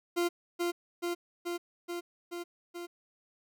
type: tone with echo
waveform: 40% pulse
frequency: 347.1 Hz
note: F4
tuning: 11 cents flat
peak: -26 dBFS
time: 0.16-0.29 s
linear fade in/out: 20 ms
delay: 430 ms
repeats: 6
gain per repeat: -2 dB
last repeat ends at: 2.87 s
effects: none